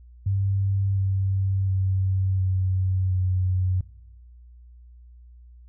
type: tone with pitch steps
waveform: sine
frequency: 98 / 96.54 / 95.1 / 93.68 / 92.29 Hz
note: G2 / G2 / F#2 / F#2 / F#2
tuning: 0 / -26 / +48 / +22 / -4 cents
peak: -20 dBFS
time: 0.26-3.81 s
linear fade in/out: 5 ms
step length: 710 ms
effects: noise-tail reverb RT60 1.0 s tail -21 dB re dry + added 60 Hz sine -45 dBFS peak until 5.68 s